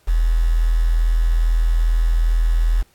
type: tone with quantisation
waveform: sine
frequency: 41.2 Hz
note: E1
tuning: in tune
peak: -13 dBFS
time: 0.07-2.83 s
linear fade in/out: 20 ms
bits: 6
effects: pink hiss -58 dBFS RMS until 2.94 s + AAC 64 kbps